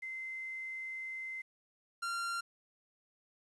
sine / 45% pulse tone pair in turn, 2070 / 1381.6 Hz, C7 / F6, -19 / -19 cents, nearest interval perfect fifth, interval 700 cents, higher first, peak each -39 / -35 dBFS, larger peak second, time 0.02-1.42 / 2.02-2.41 s, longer first, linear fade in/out 10 ms, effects resampled to 24000 Hz + 11-bit

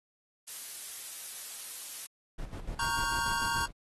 blue noise, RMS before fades -40 dBFS, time 0.47-2.07 s, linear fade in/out 10 ms
brown noise with tremolo, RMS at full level -38 dBFS, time 2.38-3.71 s, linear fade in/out 10 ms, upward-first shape square, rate 6.8 Hz, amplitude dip 60%
square chord, G half-diminished seventh, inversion first, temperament equal with one note detuned, 932.3 / 1108.7 / 1424.6 / 1568 Hz, Bb5 / Db6 / F6 / G6, 0 / 0 / +34 / 0 cents, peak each -34 / -37 / -39 / -36 dBFS, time 2.79-3.66 s, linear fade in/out 5 ms
effects AAC 32 kbps

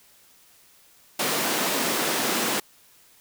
pink high-pass noise, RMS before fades -25 dBFS, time 1.19-2.6 s, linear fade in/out 5 ms, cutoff 210 Hz, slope 24 dB/octave, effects white hiss -56 dBFS RMS until 3.2 s

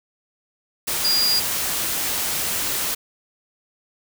sine tone in noise, 4834 Hz, D8, 49 cents sharp, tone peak -17 dBFS, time 1.04-1.4 s, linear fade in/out 10 ms, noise white, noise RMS -24 dBFS, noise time 0.87-2.95 s, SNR +4 dB, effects none

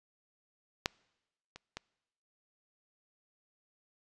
clicks, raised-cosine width 0.2 ms, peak -11 / -29 / -22 dBFS, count 3, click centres 0.859 / 1.56 / 1.77 s, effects noise-tail reverb RT60 1.0 s tail -26 dB re dry + resampled to 22050 Hz

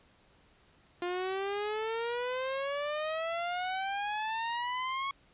sawtooth exponential sweep, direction up, 350 to 1108.7 Hz, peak -28 dBFS, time 1.02-5.11 s, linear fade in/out 2 ms, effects pink hiss -64 dBFS RMS until 5.33 s + resampled to 8000 Hz

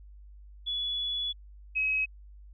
sine tone pair in turn, 3410 / 2550 Hz, G#7 / D#7, +45 / +42 cents, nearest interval perfect fourth, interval 503 cents, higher first, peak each -29 / -25 dBFS, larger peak second, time 0.66-1.33 / 1.75-2.06 s, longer first, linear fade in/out 20 ms, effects added 50 Hz sine -47 dBFS peak until 2.53 s

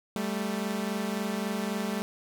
sawtooth tone pair together, 196 / 219.7 Hz, G3 / A3, 0 / -2 cents, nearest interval major second, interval 198 cents, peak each -28 dBFS, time 0.16-2.02 s, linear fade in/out 0 ms, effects none

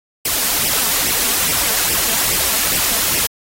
white noise with flanger, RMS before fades -17 dBFS, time 0.25-3.27 s, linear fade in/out 5 ms, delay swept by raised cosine 0.36 to 4.56 ms, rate 2.4 Hz, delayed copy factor +0.65, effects AAC 48 kbps

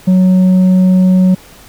sine tone with tanh clipping, 185 Hz, F#3, in tune, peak -6 dBFS, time 0.07-1.35 s, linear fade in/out 10 ms, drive 4 dB, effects pink hiss -39 dBFS RMS until 1.68 s

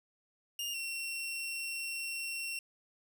sawtooth tone pair in turn, 2828 / 2725 Hz, F7 / F7, +21 / -43 cents, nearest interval minor second, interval 64 cents, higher first, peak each -32 / -33 dBFS, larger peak first, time 0.59-0.74 / 0.74-2.59 s, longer second, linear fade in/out 2 ms, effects none

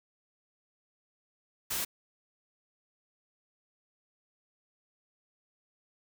white noise, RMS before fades -33 dBFS, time 1.7-1.85 s, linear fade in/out 10 ms, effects none

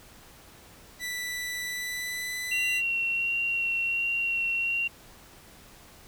sawtooth tone with pitch glide, 1975.5 to 1997.3 Hz, B6 to B6, 0 to +19 cents, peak -28 dBFS, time 0.99-2.82 s, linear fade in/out 50 ms, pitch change +19 cents, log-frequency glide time 1.64-2.35 s
sine tone with vibrato, 2743 Hz, F7, 32 cents flat, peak -25 dBFS, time 2.51-4.88 s, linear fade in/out 10 ms, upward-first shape sine, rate 1.4 Hz, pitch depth 10 cents each way
effects pink hiss -52 dBFS RMS until 6.07 s

